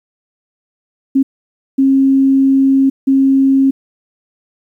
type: tone bursts at uneven times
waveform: sine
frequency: 270 Hz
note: C#4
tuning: 45 cents flat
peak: -7 dBFS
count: 3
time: 1.15-1.23 / 1.78-2.9 / 3.07-3.71 s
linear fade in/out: 10 ms
effects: 8-bit